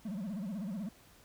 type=tone with vibrato; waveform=triangle; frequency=200 Hz; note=G3; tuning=35 cents sharp; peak=-34 dBFS; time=0.05-0.89 s; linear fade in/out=5 ms; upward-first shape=sine; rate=16 Hz; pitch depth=220 cents each way; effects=pink hiss -61 dBFS RMS until 1.24 s